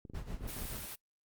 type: clicks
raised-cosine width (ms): 3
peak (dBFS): -35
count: 10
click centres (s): 0.052 / 0.099 / 0.136 / 0.17 / 0.345 / 0.409 / 0.465 / 0.566 / 0.623 / 0.654
type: noise with tremolo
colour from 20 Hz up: brown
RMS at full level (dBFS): -39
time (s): 0.14-0.86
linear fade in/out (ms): 10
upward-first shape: sine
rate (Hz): 7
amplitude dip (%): 75
type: noise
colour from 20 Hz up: white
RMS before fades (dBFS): -44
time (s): 0.47-0.96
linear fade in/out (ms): 20
effects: noise-tail reverb RT60 0.1 s tail -21 dB re dry + Opus 48 kbps